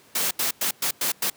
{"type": "noise bursts at uneven times", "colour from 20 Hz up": "white", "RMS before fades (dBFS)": -24, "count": 6, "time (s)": [[0.15, 0.31], [0.39, 0.51], [0.61, 0.71], [0.82, 0.91], [1.01, 1.12], [1.22, 1.3]], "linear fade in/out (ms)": 5, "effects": ["pink hiss -54 dBFS RMS until 1.36 s", "high-pass 150 Hz 12 dB/octave"]}